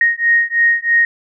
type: beating tone pair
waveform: sine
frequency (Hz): 1864.7 / 1867.8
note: A#6 / A#6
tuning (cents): 0 / +3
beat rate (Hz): 3.1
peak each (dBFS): -14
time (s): 0.01-1.05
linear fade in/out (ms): 2
effects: none